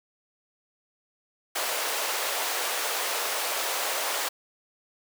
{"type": "high-pass noise", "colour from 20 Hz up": "pink", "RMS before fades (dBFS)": -29, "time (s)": [1.55, 4.29], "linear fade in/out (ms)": 10, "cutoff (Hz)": 500, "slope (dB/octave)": 24, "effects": []}